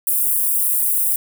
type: high-pass noise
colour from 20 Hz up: white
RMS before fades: -18 dBFS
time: 0.07-1.16 s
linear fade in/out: 2 ms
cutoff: 8900 Hz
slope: 48 dB/octave
effects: none